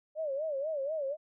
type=tone with vibrato; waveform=sine; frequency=587 Hz; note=D5; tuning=1 cent flat; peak=-31 dBFS; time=0.15-1.17 s; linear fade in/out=50 ms; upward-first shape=sine; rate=4.1 Hz; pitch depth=160 cents each way; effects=none